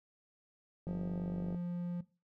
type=tone with pitch glide; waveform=triangle; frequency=176.6 to 175.28 Hz; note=F3 to F3; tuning=+20 to +7 cents; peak=-33 dBFS; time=0.87-2.01 s; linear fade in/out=5 ms; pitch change=-13 cents; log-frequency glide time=0.98-1.59 s
type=click train; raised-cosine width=2 ms; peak=-30 dBFS; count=34; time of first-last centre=0.87-1.546 s; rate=48.8 Hz
effects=noise-tail reverb RT60 0.3 s tail -18 dB re dry